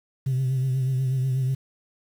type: tone with vibrato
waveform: sine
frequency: 130.81 Hz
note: C3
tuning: in tune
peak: -19 dBFS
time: 0.26-1.55 s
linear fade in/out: 10 ms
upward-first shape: triangle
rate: 8.2 Hz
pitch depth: 58 cents each way
effects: tanh soft clip ceiling -19 dBFS + 8-bit